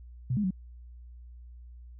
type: tone with pitch steps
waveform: sine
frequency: 125.8 / 208.3 / 186.2 Hz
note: B2 / G#3 / F#3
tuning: +32 / +5 / +11 cents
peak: -25 dBFS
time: 0.3-0.507 s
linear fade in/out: 5 ms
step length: 69 ms
effects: added 60 Hz sine -45 dBFS peak until 1.99 s